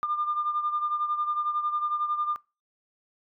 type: beating tone pair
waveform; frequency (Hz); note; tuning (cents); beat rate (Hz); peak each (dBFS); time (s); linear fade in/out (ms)
sine; 1200 / 1211; D6 / D#6; +37 / -47; 11; -26 / -32; 0.03-2.36; 0
effects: noise-tail reverb RT60 0.3 s tail -23 dB re dry + tanh soft clip ceiling -18 dBFS